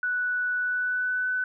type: tone with pitch glide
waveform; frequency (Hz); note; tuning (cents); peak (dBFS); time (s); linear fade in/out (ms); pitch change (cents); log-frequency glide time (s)
sine; 1480 to 1502.4; F#6 to F#6; 0 to +26; -24; 0.03-1.44; 2; +26; 0.56-1.27
effects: none